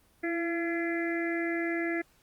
harmonic tone with a mistuned harmonic, 340 Hz, F4, 46 cents flat, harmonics 1 / 2 / 4 / 5 / 6 / 7, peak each -30 / -38 / -46 / -37 / -36 / -46 dBFS, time 0.23-2.02 s, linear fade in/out 10 ms, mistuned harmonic 1, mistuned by -29 cents, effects pink hiss -65 dBFS RMS until 2.22 s + Opus 32 kbps

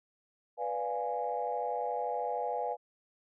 sine chord, B diminished seventh, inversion none, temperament equal, 493.9 / 587.3 / 698.5 / 830.6 Hz, B4 / D5 / F5 / Ab5, 0 / 0 / 0 / 0 cents, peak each -36 / -39 / -36 / -35 dBFS, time 0.57-2.77 s, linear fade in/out 50 ms, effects tanh soft clip ceiling -21 dBFS

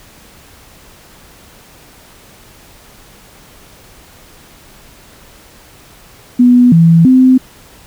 sine tone with pitch steps, 246 / 165.8 / 257.8 Hz, B3 / E3 / C4, -7 / +10 / -26 cents, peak -3 dBFS, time 6.39-7.38 s, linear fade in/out 10 ms, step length 330 ms, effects pink hiss -41 dBFS RMS until 7.86 s

